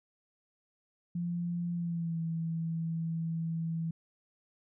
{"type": "tone with pitch glide", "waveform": "sine", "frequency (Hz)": [173, 164.14], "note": ["F3", "E3"], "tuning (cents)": [-16, -7], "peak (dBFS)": -31, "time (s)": [1.15, 3.91], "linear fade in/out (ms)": 5, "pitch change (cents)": -91, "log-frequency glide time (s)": [1.74, 2.2], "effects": []}